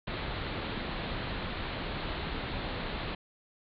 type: low-pass noise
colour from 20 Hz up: pink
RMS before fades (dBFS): -36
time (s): 0.07-3.15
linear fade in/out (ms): 5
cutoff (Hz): 4300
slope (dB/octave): 96
effects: none